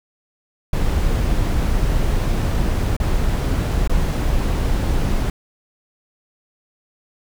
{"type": "noise with dropouts", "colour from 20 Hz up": "brown", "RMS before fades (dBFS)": -18, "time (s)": [0.73, 5.3], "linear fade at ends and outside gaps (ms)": 2, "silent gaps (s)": [[2.966, 3], [3.876, 3.895]], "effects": []}